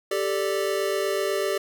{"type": "chord", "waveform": "square", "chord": "G suspended second", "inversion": "none", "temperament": "equal", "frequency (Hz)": [392, 440, 587.3], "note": ["G4", "A4", "D5"], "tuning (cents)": [0, 0, 0], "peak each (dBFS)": [-27, -30, -29], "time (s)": [0.11, 1.58], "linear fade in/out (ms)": 5, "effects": ["10-bit"]}